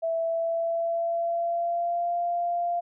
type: tone with pitch glide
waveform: sine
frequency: 659.3 to 694.5 Hz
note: E5 to F5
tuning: 0 to -10 cents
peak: -24 dBFS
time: 0.02-2.81 s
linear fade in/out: 20 ms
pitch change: +90 cents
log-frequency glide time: 0.16-2.14 s
effects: none